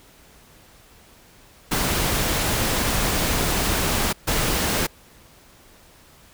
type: noise bursts at uneven times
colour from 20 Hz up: pink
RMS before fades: -22 dBFS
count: 2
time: 1.71-4.13 / 4.27-4.87 s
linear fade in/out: 10 ms
effects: pink hiss -51 dBFS RMS until 6.33 s